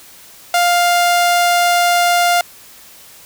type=tone; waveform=sawtooth; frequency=701 Hz; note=F5; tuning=6 cents sharp; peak=-7 dBFS; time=0.54-2.41 s; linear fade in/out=2 ms; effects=white hiss -41 dBFS RMS until 3.25 s